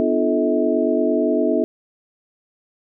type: tone cluster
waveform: sine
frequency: 249.2 / 298.6 / 346.8 / 434.3 / 641 Hz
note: B3 / D4 / F4 / A4 / E5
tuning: +16 / +29 / -12 / -23 / -49 cents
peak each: -22 dBFS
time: 0-1.64 s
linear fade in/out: 0 ms
effects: none